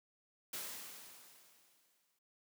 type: noise with exponential decay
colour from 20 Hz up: white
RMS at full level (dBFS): -42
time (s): 0.53-2.19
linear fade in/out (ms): 5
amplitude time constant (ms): 360
effects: noise-tail reverb RT60 0.1 s tail -25 dB re dry + high-pass 150 Hz 12 dB/octave